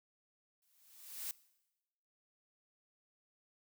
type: noise with exponential growth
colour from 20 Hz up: blue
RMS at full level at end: -39 dBFS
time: 0.62-1.31 s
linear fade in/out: 1 ms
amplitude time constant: 150 ms
effects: noise-tail reverb RT60 1.0 s tail -21 dB re dry